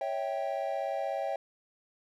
triangle chord, C# diminished, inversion none, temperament equal with one note detuned, 554.4 / 650.9 / 784 Hz, C#5 / E5 / G5, 0 / -22 / 0 cents, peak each -33 dBFS, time 0.01-1.36 s, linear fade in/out 2 ms, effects none

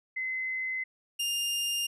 sine / sawtooth tone pair in turn, 2047 / 2808 Hz, C7 / F7, -38 / +9 cents, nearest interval perfect fourth, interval 547 cents, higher second, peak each -30 / -25 dBFS, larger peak second, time 0.16-0.84 / 1.19-1.87 s, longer neither, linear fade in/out 10 ms, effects resampled to 32000 Hz

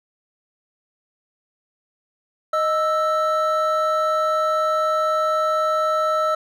triangle tone pair together, 622 / 1318 Hz, D#5 / E6, -1 / -1 cents, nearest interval octave + minor second, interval 1300 cents, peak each -19 / -18 dBFS, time 2.53-6.35 s, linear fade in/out 5 ms, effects none

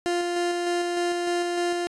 30% pulse tone with tremolo, 349.2 Hz, F4, in tune, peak -20 dBFS, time 0.06-1.87 s, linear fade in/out 0 ms, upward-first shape square, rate 3.3 Hz, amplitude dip 25%, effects resampled to 22050 Hz

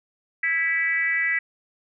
sine tone with frequency modulation, 1967 Hz, B6, 7 cents flat, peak -20 dBFS, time 0.43-1.39 s, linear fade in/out 5 ms, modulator 323 Hz, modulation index 0.81, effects none

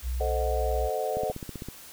sine tone with pitch glide, 62 to 61.04 Hz, B1 to B1, +7 to -20 cents, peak -27 dBFS, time 0.02-0.9 s, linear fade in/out 50 ms, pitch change -27 cents, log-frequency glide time 0.44-0.74 s
sine chord, A diminished seventh, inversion none, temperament equal, 440 / 523.3 / 622.3 / 740 Hz, A4 / C5 / Eb5 / Gb5, 0 / 0 / 0 / 0 cents, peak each -32 dBFS, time 0.2-1.32 s, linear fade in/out 10 ms
click train, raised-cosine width 3 ms, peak -23 dBFS, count 9, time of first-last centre 1.17-1.686 s, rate 15.5 Hz
effects white hiss -47 dBFS RMS until 1.92 s

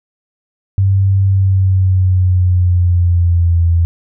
sine tone with pitch glide, 97.1 to 84.53 Hz, G2 to E2, -16 to +44 cents, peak -8 dBFS, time 0.78-3.85 s, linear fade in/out 0 ms, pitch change -240 cents, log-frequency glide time 1.26-3.64 s, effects none

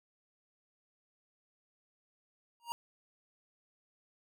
square tone with exponential growth, 942 Hz, A#5, 18 cents sharp, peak -32 dBFS, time 2.6-2.72 s, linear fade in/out 0 ms, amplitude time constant 24 ms, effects none

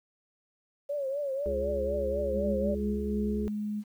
sine tone with vibrato, 557 Hz, C#5, 8 cents sharp, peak -29 dBFS, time 0.89-2.75 s, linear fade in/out 10 ms, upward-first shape triangle, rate 4 Hz, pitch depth 110 cents each way
harmonic tone, 70.1 Hz, C#2, 20 cents sharp, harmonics 1 / 3 / 5 / 6, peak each -35 / -40 / -41 / -34 dBFS, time 1.46-3.48 s, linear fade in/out 0 ms
sine tone with pitch glide, 204.3 to 209.9 Hz, G#3 to G#3, -28 to +19 cents, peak -30 dBFS, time 2.33-3.84 s, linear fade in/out 50 ms, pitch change +47 cents, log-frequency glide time 2.58-3.46 s
effects 10-bit

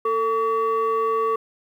sine tone pair together, 447.4 / 1136 Hz, A4 / C#6, +29 / +42 cents, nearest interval octave + major third, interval 1613 cents, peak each -20 dBFS, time 0.05-1.36 s, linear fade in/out 5 ms, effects tanh soft clip ceiling -15 dBFS + 9-bit

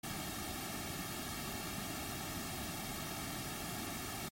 pink noise with comb filter, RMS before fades -42 dBFS, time 0.03-4.29 s, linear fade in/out 10 ms, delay 2 ms, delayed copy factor -0.8, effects MP3 64 kbps

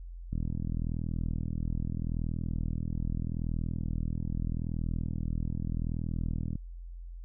click train, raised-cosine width 5 ms, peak -21 dBFS, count 255, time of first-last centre 0.33-6.555 s, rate 40.8 Hz, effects added 43 Hz sine -40 dBFS peak until 7.24 s

